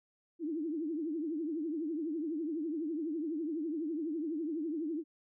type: tone with vibrato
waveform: sine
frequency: 314.9 Hz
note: D#4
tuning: 21 cents sharp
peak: -33 dBFS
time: 0.39-5.04 s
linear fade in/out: 50 ms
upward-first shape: triangle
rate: 12 Hz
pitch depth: 180 cents each way
effects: none